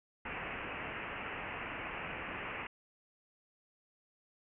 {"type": "low-pass noise", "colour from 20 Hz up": "white", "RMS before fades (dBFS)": -42, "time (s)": [0.25, 2.67], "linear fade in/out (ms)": 5, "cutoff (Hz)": 2800, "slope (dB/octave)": 96, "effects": []}